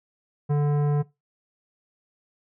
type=tone with tanh clipping; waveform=sine; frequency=146.2 Hz; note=D3; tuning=7 cents flat; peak=-21 dBFS; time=0.49-1.03 s; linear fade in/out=20 ms; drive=14 dB; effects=noise-tail reverb RT60 0.2 s tail -19 dB re dry